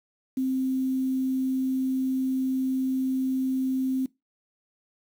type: tone with quantisation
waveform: sine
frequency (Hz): 261.6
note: C4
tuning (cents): 0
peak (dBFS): -23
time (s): 0.37-4.06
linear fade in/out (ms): 5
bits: 8
effects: noise-tail reverb RT60 0.2 s tail -21 dB re dry